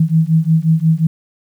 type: beating tone pair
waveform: sine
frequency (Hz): 158.3 / 163.9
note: D#3 / E3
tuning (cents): +30 / -10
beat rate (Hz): 5.6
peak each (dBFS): -13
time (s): 0-1.07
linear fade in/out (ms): 5
effects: 8-bit